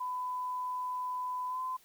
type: tone with pitch glide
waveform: sine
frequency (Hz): 1002 to 1023.1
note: B5 to C6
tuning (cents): +25 to -39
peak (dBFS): -33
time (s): 0-1.77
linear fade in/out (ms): 10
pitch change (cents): +36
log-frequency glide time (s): 1.48-1.6
effects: white hiss -63 dBFS RMS until 1.84 s